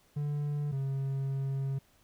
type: tone pair in turn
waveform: triangle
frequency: 146.4 / 136.01 Hz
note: D3 / C#3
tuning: -5 / -33 cents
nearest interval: minor second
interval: 128 cents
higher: first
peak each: -28 dBFS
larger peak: neither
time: 0.16-0.72 / 0.72-1.79 s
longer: second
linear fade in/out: 10 ms
effects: pink hiss -66 dBFS RMS until 2.03 s